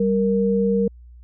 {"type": "tone pair together", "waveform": "sine", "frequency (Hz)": [196.01, 466.2], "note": ["G3", "A#4"], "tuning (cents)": [0, 0], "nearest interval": "octave + minor third", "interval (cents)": 1500, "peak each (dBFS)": -19, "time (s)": [0, 0.88], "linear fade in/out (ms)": 5, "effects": ["added 60 Hz sine -41 dBFS peak until 1.23 s"]}